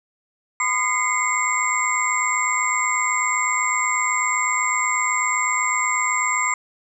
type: tone cluster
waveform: sine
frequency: 1016 / 1221 / 2062 / 2170 / 7480 Hz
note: B5 / D#6 / C7 / C#7 / A#8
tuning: +49 / -33 / -26 / -37 / +5 cents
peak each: -25 dBFS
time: 0.6-6.54 s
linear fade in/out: 2 ms
effects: none